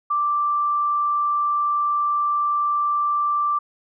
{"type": "tone", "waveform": "sine", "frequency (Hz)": 1174.7, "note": "D6", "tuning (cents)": 0, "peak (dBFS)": -18, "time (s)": [0.1, 3.59], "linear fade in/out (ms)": 10, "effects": []}